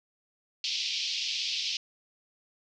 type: band-pass noise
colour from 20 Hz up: white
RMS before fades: -32 dBFS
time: 0.64-1.77 s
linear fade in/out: 2 ms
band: 2500 to 5400 Hz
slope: 48 dB/octave
effects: none